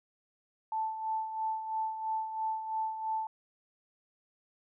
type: tone with tremolo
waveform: sine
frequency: 880 Hz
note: A5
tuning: in tune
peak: -29 dBFS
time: 0.72-3.27 s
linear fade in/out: 2 ms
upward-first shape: sine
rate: 3 Hz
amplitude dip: 60%
effects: none